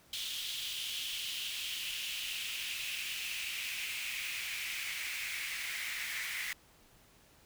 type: noise with high-pass filter sweep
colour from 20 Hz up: pink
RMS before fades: -39 dBFS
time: 0.13-6.53 s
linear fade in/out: 2 ms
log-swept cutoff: 3300 to 2000 Hz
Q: 4.2
effects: pink hiss -63 dBFS RMS until 7.45 s